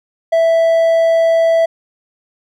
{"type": "tone", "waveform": "triangle", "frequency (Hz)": 659.3, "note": "E5", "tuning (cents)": 0, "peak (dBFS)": -7, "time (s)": [0.32, 1.66], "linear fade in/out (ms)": 10, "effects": []}